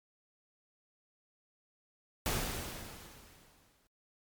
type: noise with exponential decay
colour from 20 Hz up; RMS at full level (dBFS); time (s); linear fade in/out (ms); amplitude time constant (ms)
pink; -32; 2.26-3.87; 0; 350
effects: MP3 96 kbps